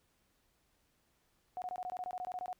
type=tone bursts; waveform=sine; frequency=730 Hz; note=F#5; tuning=24 cents flat; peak=-37 dBFS; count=14; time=1.57-2.529 s; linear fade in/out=0 ms; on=49 ms; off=21 ms; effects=pink hiss -75 dBFS RMS until 2.59 s